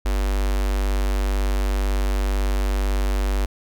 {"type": "tone with notch filter", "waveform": "square", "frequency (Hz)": 49, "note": "G1", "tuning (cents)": 0, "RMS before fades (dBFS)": -21, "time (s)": [0.05, 3.46], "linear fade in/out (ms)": 10, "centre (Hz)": 150, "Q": 1.2, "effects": []}